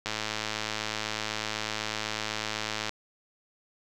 click train, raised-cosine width 0.2 ms, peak -13 dBFS, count 307, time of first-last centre 0.06-2.893 s, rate 108 Hz, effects none

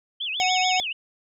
sine tone with vibrato, 2960 Hz, F#7, in tune, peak -26 dBFS, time 0.2-0.93 s, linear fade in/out 10 ms, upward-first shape sine, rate 6.9 Hz, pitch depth 290 cents each way
harmonic tone, 740 Hz, F#5, in tune, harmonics 1 / 3 / 5 / 7 / 9, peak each -22 / -27 / -29 / -30 / -32 dBFS, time 0.4-0.8 s, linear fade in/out 0 ms
effects none

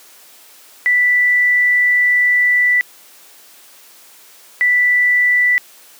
sine tone bursts at uneven times, 1973 Hz, B6, 2 cents flat, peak -10 dBFS, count 2, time 0.86-2.81 / 4.61-5.58 s, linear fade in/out 0 ms, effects white hiss -44 dBFS RMS until 5.99 s + high-pass 300 Hz 12 dB/octave

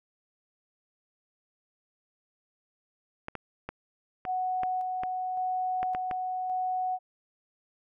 clicks, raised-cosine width 0.5 ms, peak -20 dBFS, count 9, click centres 3.284 / 3.353 / 3.69 / 4.252 / 4.634 / 5.035 / 5.83 / 5.949 / 6.112 s
sine tone with tremolo, 740 Hz, F#5, in tune, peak -27 dBFS, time 4.25-6.99 s, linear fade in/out 50 ms, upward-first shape square, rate 0.89 Hz, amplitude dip 25%
effects none

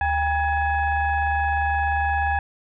sine tone with frequency modulation, 802 Hz, G5, 39 cents sharp, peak -19 dBFS, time 0.01-2.39 s, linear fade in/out 2 ms, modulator 877 Hz, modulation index 1.1, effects none

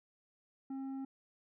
sine tone with tanh clipping, 268.6 Hz, C4, 46 cents sharp, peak -40 dBFS, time 0.7-1.05 s, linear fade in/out 5 ms, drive 7 dB, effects none

